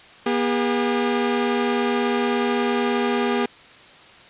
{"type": "tone pair together", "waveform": "sawtooth", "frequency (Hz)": [240.9, 405.2], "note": ["B3", "G#4"], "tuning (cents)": [-43, -43], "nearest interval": "major sixth", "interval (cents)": 900, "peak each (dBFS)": -18, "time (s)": [0.26, 3.46], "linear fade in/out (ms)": 5, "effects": ["white hiss -46 dBFS RMS until 4.29 s", "resampled to 8000 Hz"]}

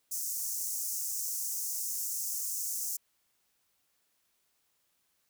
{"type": "high-pass noise", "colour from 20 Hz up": "pink", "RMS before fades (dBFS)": -35, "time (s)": [0.11, 2.97], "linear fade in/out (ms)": 10, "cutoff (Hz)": 5800, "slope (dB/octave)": 48, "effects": ["white hiss -75 dBFS RMS until 5.29 s"]}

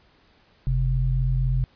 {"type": "tone pair together", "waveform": "sine", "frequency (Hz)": [46.06, 130], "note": ["F#1", "C3"], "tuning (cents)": [-7, -11], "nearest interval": "octave + tritone", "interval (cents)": 1796, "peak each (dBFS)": -22, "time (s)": [0.67, 1.64], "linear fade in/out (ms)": 0, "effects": ["pink hiss -59 dBFS RMS until 1.75 s", "resampled to 11025 Hz"]}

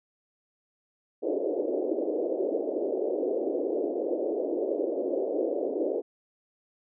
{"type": "band-pass noise", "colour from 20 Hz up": "pink", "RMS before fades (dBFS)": -29, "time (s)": [1.22, 6.02], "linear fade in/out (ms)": 20, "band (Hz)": [310, 590], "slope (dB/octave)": 48, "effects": []}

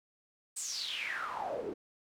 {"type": "noise with band-pass filter sweep", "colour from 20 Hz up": "pink", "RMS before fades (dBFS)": -38, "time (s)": [0.56, 1.74], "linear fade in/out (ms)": 10, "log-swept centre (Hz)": [8500, 340], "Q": 7.3, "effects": []}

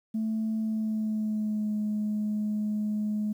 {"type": "tone with pitch glide", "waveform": "sine", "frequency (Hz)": [220, 211.4], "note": ["A3", "G#3"], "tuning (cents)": [0, 31], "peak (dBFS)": -25, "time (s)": [0.14, 3.33], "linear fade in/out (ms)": 10, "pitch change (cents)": -69, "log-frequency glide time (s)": [0.59, 1.75], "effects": ["tanh soft clip ceiling -23 dBFS", "10-bit"]}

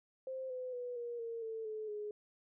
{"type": "tone with pitch steps", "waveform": "sine", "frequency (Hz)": [523.3, 506.9, 491.1, 475.7, 460.9, 446.4, 432.5, 419], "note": ["C5", "B4", "B4", "A#4", "A#4", "A4", "A4", "G#4"], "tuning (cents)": [0, 45, -10, 35, -20, 25, -30, 15], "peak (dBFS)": -39, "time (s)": [0.27, 2.11], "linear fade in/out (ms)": 2, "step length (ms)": 230, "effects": []}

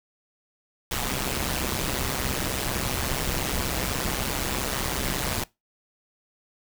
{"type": "noise with amplitude modulation", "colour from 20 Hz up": "pink", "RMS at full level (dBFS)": -24, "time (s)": [0.91, 5.44], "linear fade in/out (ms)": 5, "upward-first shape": "sine", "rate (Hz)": 132, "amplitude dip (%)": 85, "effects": ["noise-tail reverb RT60 0.2 s tail -21 dB re dry"]}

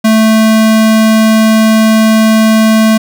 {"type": "tone", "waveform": "square", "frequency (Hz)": 220, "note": "A3", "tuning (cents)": 0, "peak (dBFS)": -5, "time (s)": [0.04, 2.98], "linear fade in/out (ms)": 10, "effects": []}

